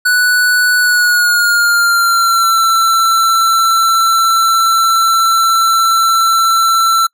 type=tone with pitch glide; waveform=square; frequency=1480 to 1341.6 Hz; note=F#6 to E6; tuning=0 to +30 cents; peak=-9 dBFS; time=0.05-7.07 s; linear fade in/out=10 ms; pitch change=-170 cents; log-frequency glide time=0.79-2.58 s; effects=noise-tail reverb RT60 0.1 s tail -26 dB re dry